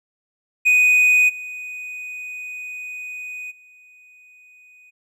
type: tone with level steps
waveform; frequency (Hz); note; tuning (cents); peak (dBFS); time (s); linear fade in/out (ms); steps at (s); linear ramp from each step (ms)
triangle; 2489; D#7; 0; -10 / -28 / -45; 0.65-4.91; 20; 1.28 / 3.5; 20
effects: none